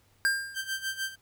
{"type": "tone with exponential decay", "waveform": "square", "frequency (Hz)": 1600, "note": "G6", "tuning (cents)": 35, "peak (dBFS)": -21, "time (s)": [0.25, 0.76], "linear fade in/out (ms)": 0, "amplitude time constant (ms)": 110}
{"type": "tone with tremolo", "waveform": "sawtooth", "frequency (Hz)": 1568, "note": "G6", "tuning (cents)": 0, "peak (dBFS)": -25, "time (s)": [0.54, 1.16], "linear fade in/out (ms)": 50, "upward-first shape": "sine", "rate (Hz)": 6.6, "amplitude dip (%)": 80}
{"effects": ["added 100 Hz sine -66 dBFS peak until 1.21 s", "pink hiss -66 dBFS RMS until 1.21 s"]}